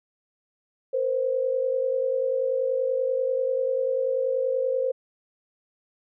sine tone pair together, 473 / 523.3 Hz, A#4 / C5, +25 / 0 cents, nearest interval major second, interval 175 cents, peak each -28 / -23 dBFS, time 0.93-4.92 s, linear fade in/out 10 ms, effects none

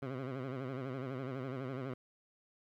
15% pulse tone with vibrato, 131.1 Hz, C3, 4 cents sharp, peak -32 dBFS, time 0.02-1.94 s, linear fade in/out 5 ms, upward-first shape sine, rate 12 Hz, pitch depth 94 cents each way, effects low-pass 2000 Hz 12 dB/octave + 12-bit

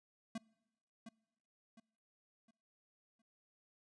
square tone with echo, 224.7 Hz, A3, 37 cents sharp, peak -40 dBFS, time 0.35-0.38 s, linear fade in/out 5 ms, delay 710 ms, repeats 4, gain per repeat -9 dB, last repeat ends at 3.22 s, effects noise-tail reverb RT60 1.0 s tail -25 dB re dry + resampled to 22050 Hz

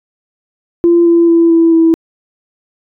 sine tone with pitch steps, 342.3 / 338.6 / 334.9 / 331.2 / 327.6 Hz, F4 / E4 / E4 / E4 / E4, -35 / +46 / +27 / +8 / -11 cents, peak -4 dBFS, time 0.84-1.94 s, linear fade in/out 0 ms, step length 220 ms, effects tanh soft clip ceiling 0 dBFS

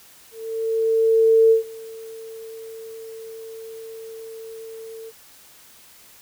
sine tone with ADSR envelope, 448.8 Hz, A4, 34 cents sharp, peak -10 dBFS, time 0.31-5.12 s, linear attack 1200 ms, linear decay 120 ms, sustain -24 dB, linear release 38 ms, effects white hiss -49 dBFS RMS until 6.21 s

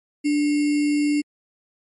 sine tone with sample-and-hold, 293.7 Hz, D4, in tune, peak -17 dBFS, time 0.24-1.22 s, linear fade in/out 20 ms, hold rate 2450 Hz, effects MP3 48 kbps

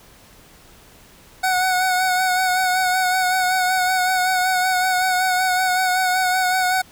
25% pulse tone with vibrato, 740 Hz, F#5, in tune, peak -13 dBFS, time 1.43-6.82 s, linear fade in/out 10 ms, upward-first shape sine, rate 5.3 Hz, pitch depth 31 cents each way, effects pink hiss -48 dBFS RMS until 6.91 s

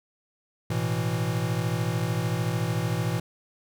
square chord, A suspended second, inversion none, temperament equal, 110 / 123.47 / 164.81 Hz, A2 / B2 / E3, 0 / 0 / 0 cents, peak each -30 dBFS, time 0.7-3.2 s, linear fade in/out 5 ms, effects none

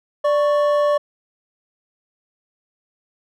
triangle tone pair together, 587.3 / 1108.7 Hz, D5 / C#6, 0 / 0 cents, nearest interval major seventh, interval 1100 cents, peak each -13 / -21 dBFS, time 0.24-0.98 s, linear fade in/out 10 ms, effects none

